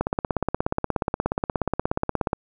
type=click train; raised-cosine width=1 ms; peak=-8 dBFS; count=40; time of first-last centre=0.01-2.331 s; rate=16.8 Hz; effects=none